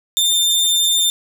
sawtooth tone with amplitude modulation, 3597 Hz, A7, 37 cents sharp, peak -9 dBFS, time 0.17-1.1 s, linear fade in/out 0 ms, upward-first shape sine, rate 173 Hz, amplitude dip 30%, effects none

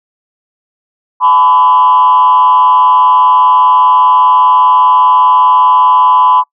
sine tone with frequency modulation, 1005 Hz, B5, 30 cents sharp, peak -3 dBFS, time 1.2-6.44 s, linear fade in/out 50 ms, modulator 145 Hz, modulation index 0.63, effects noise-tail reverb RT60 0.1 s tail -25 dB re dry + tanh soft clip ceiling 0 dBFS

